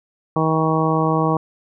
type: harmonic tone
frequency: 159 Hz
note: D#3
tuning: 38 cents sharp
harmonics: 1 / 2 / 3 / 4 / 5 / 6 / 7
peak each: -20 / -22 / -23 / -26 / -25 / -26 / -23 dBFS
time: 0.36-1.37 s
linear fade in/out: 2 ms
effects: none